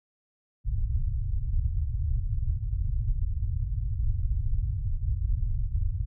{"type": "low-pass noise", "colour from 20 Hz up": "pink", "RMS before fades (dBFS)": -27, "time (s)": [0.64, 6.06], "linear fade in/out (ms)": 50, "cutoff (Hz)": 120, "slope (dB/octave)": 48, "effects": []}